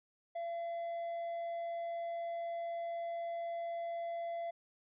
triangle tone, 679 Hz, F5, 49 cents flat, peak -35 dBFS, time 0.35-4.51 s, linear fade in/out 10 ms, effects resampled to 8000 Hz

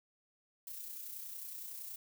violet noise with amplitude modulation, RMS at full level -44 dBFS, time 0.67-1.96 s, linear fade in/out 2 ms, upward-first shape sine, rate 30.8 Hz, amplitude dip 40%, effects none

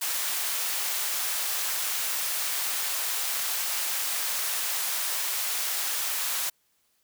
white high-pass noise, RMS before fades -29 dBFS, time 0.01-6.5 s, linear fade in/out 10 ms, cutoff 710 Hz, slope 12 dB/octave, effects white hiss -70 dBFS RMS until 7.03 s

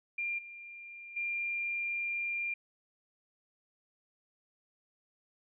sine tone with level steps, 2392 Hz, D7, 31 cents sharp, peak -32 / -45 / -32 dBFS, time 0.18-2.54 s, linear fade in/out 5 ms, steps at 0.38 / 1.16 s, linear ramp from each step 10 ms, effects none

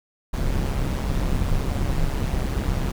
brown noise with amplitude modulation, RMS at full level -20 dBFS, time 0.33-2.92 s, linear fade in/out 10 ms, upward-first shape sine, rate 134 Hz, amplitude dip 65%, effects none

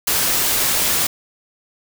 white noise, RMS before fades -18 dBFS, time 0.07-1.07 s, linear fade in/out 5 ms, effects none

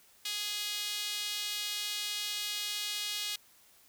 sawtooth tone with high-pass filter, 415.3 Hz, G#4, in tune, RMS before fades -36 dBFS, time 0.25-3.36 s, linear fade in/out 5 ms, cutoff 3400 Hz, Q 2, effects white hiss -62 dBFS RMS until 3.88 s

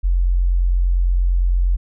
sine tone, 44.38 Hz, F1, 29 cents sharp, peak -13 dBFS, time 0.03-1.77 s, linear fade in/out 20 ms, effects none

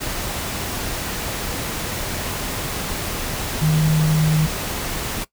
sine tone in noise, 155.56 Hz, D#3, in tune, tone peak -14 dBFS, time 3.61-4.47 s, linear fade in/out 20 ms, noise pink, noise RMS -26 dBFS, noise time 0-5.25 s, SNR +9 dB, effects noise-tail reverb RT60 0.1 s tail -19 dB re dry

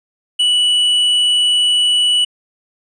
sine tone with tanh clipping, 2953 Hz, F#7, 4 cents flat, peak -12 dBFS, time 0.39-2.25 s, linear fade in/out 10 ms, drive 7 dB, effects resampled to 22050 Hz

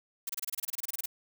blue noise bursts, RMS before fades -34 dBFS, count 16, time 0.27-1.059 s, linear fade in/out 5 ms, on 24 ms, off 27 ms, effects none

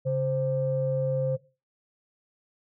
sine tone pair together, 137.97 / 523.3 Hz, C#3 / C5, -8 / 0 cents, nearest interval octave + major seventh, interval 2308 cents, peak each -26 dBFS, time 0.05-1.37 s, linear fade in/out 20 ms, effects noise-tail reverb RT60 0.3 s tail -18 dB re dry + tanh soft clip ceiling -16 dBFS

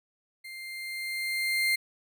35% pulse tone with level ramp, 2100 Hz, C7, 6 cents sharp, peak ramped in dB -39 to -21 dBFS, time 0.44-1.76 s, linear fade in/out 10 ms, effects none

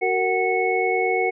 sine tone cluster, 373.9 / 462.7 / 747 / 2200 Hz, F#4 / A#4 / F#5 / C#7, +18 / -13 / +16 / -14 cents, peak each -24 dBFS, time 0.01-1.31 s, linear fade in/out 20 ms, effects none

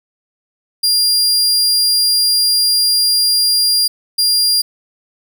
sawtooth tone bursts at uneven times, 4800 Hz, D8, 37 cents sharp, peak -8 dBFS, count 2, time 0.83-3.88 / 4.18-4.62 s, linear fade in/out 10 ms, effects none

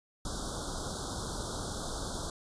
pink band-stop noise, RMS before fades -37 dBFS, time 0.25-2.3 s, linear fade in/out 2 ms, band 1500 to 3400 Hz, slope 96 dB/octave, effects resampled to 22050 Hz

